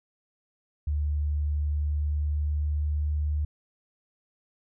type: tone with pitch glide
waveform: sine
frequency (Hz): 74 to 74.82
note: D2 to D2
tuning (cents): +14 to +33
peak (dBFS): -24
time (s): 0.87-3.45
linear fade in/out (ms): 5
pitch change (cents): +19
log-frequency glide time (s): 1.62-3.3
effects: none